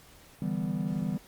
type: chord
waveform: triangle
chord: E minor seventh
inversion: third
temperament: equal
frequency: 146.83 / 164.81 / 196 / 246.9 Hz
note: D3 / E3 / G3 / B3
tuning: 0 / 0 / 0 / 0 cents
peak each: -36 / -31 / -30 / -34 dBFS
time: 0.42-1.18 s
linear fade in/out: 2 ms
effects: pink hiss -55 dBFS RMS until 1.27 s + Opus 48 kbps